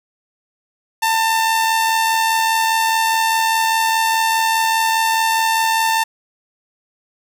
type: tone with amplitude modulation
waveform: sawtooth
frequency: 896 Hz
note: A5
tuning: 31 cents sharp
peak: -9 dBFS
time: 1.02-6.04 s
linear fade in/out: 10 ms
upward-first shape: sine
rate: 84.9 Hz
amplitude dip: 35%
effects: none